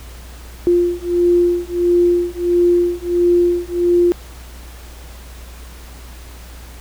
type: beating tone pair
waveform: sine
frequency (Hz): 349.2 / 350.7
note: F4 / F4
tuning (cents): 0 / +7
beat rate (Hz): 1.5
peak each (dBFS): -15 / -15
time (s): 0.67-4.12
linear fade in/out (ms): 0
effects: added 60 Hz sine -34 dBFS peak until 6.8 s + pink hiss -41 dBFS RMS until 6.8 s